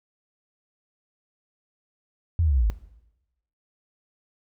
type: linear sweep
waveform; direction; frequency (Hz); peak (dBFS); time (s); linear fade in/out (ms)
sine; down; 88.1 to 48.35; -18; 2.39-2.7; 0
effects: noise-tail reverb RT60 0.9 s tail -17 dB re dry